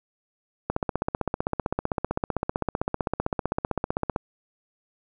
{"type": "click train", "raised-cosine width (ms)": 1, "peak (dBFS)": -10, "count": 55, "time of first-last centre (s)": [0.7, 4.162], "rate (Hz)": 15.6, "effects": []}